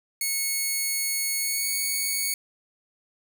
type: tone with pitch glide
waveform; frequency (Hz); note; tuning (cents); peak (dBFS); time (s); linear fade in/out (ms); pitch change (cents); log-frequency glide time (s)
5% pulse; 2200 to 2226; C#7 to C#7; -14 to +7; -15; 0.21-2.34; 2; +21; 1.39-1.67
effects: none